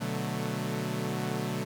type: chord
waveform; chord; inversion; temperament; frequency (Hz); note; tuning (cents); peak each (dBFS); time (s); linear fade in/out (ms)
sawtooth; B minor seventh; none; equal with one note detuned; 123.47 / 147.77 / 185 / 220; B2 / D3 / F#3 / A3; 0 / +11 / 0 / 0; -32; 0-1.65; 20
effects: none